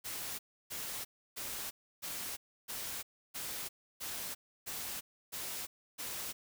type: noise bursts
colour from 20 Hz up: white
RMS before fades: -41 dBFS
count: 10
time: 0.04-6.33 s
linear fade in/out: 20 ms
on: 350 ms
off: 310 ms
effects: none

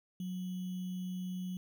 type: tone with sample-and-hold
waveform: sine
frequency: 183 Hz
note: F#3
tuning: 19 cents flat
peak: -36 dBFS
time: 0.2-1.57 s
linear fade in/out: 2 ms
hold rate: 3150 Hz
effects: none

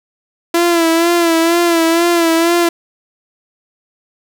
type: tone with vibrato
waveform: sawtooth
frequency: 336.4 Hz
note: E4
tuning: 35 cents sharp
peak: -6 dBFS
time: 0.54-2.69 s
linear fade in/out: 5 ms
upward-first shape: sine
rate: 2.1 Hz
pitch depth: 49 cents each way
effects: none

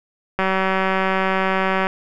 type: click train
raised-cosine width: 0.5 ms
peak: -5 dBFS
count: 282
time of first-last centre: 0.39-1.869 s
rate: 190 Hz
effects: none

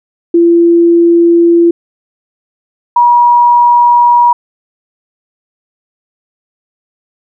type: tone pair in turn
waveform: sine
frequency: 340.2 / 960.1 Hz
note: F4 / B5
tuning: -45 / -49 cents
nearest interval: octave + tritone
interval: 1796 cents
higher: second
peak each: -3 dBFS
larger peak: neither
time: 0.34-1.71 / 2.96-4.33 s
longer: neither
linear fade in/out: 5 ms
effects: none

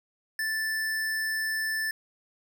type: tone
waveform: square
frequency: 1760 Hz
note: A6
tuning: in tune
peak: -28 dBFS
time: 0.39-1.91 s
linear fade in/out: 2 ms
effects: none

